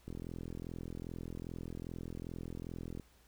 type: click train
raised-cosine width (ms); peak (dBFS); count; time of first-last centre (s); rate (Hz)
3; -30; 125; 0.08-2.998; 42.5
effects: added 60 Hz sine -65 dBFS peak until 3.27 s + pink hiss -67 dBFS RMS until 3.27 s